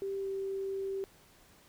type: tone with pitch glide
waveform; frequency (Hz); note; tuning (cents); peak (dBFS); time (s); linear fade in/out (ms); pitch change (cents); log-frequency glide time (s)
sine; 392 to 388.8; G4 to G4; 0 to -14; -33; 0.02-1.04; 0; -14; 0.19-0.27
effects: pink hiss -61 dBFS RMS until 1.68 s